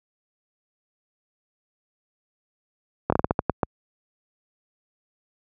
slowing click train, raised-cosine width 1 ms, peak -5 dBFS, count 9, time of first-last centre 3.1-3.632 s, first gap 24 ms, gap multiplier 1.28, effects high-pass 60 Hz 12 dB/octave

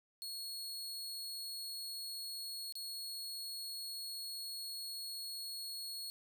sawtooth tone with dropouts, 4331 Hz, C#8, 41 cents flat, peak -39 dBFS, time 0.22-6.1 s, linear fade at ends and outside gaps 0 ms, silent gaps 2.724-2.754 s, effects none

